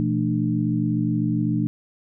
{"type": "tone cluster", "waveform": "sine", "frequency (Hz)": [122.3, 169.8, 222.2, 298.5], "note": ["B2", "F3", "A3", "D4"], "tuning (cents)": [-16, -48, 17, 28], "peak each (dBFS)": -25, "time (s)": [0, 1.67], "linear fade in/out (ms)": 0, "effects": []}